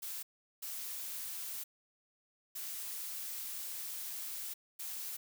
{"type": "noise bursts at uneven times", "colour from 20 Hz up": "blue", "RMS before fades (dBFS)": -42, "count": 4, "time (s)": [[0.02, 0.23], [0.62, 1.64], [2.55, 4.54], [4.79, 5.17]], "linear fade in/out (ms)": 10, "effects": []}